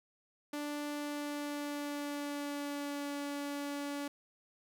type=tone with pitch glide; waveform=sawtooth; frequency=293.3 to 285.9 Hz; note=D4 to D4; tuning=-2 to -46 cents; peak=-33 dBFS; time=0.53-4.08 s; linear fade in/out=5 ms; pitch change=-44 cents; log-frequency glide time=0.88-3.11 s; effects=none